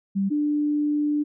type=tone pair in turn; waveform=sine; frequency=196 / 295.9 Hz; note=G3 / D4; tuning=0 / +13 cents; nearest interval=perfect fifth; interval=713 cents; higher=second; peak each=-20 dBFS; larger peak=neither; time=0.15-0.3 / 0.3-1.24 s; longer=second; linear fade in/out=20 ms; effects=none